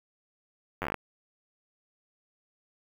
slowing click train, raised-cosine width 0.5 ms, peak -16 dBFS, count 9, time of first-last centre 0.82-0.943 s, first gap 10 ms, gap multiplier 1.12, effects 7-bit

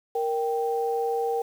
sine tone pair together, 466.2 / 783.6 Hz, A#4 / G5, 0 / -1 cents, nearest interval major sixth, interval 899 cents, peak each -25 / -28 dBFS, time 0.15-1.42 s, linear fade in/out 5 ms, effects 8-bit

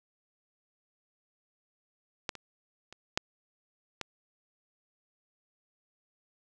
clicks, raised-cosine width 0.2 ms, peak -14 / -26 / -29 / -9 / -17 dBFS, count 5, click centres 2.292 / 2.353 / 2.926 / 3.175 / 4.013 s, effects none

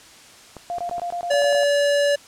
clicks, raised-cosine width 1 ms, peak -22 dBFS, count 4, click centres 0.567 / 0.783 / 0.896 / 0.982 s
sine tone bursts, 698.5 Hz, F5, in tune, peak -24 dBFS, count 9, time 0.7-1.633 s, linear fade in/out 0 ms, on 85 ms, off 21 ms
square tone, 574 Hz, D5, 40 cents flat, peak -17 dBFS, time 1.3-2.16 s, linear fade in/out 10 ms
effects white hiss -46 dBFS RMS until 2.27 s + low-pass 8000 Hz 12 dB/octave

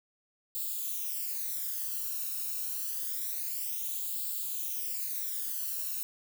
violet noise with flanger, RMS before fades -35 dBFS, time 0.55-6.03 s, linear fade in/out 0 ms, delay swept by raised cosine 0.25 to 0.75 ms, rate 0.27 Hz, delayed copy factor +0.8, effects none

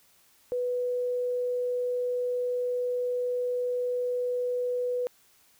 sine tone, 493.9 Hz, B4, in tune, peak -26 dBFS, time 0.52-5.07 s, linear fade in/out 0 ms, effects white hiss -62 dBFS RMS until 5.59 s

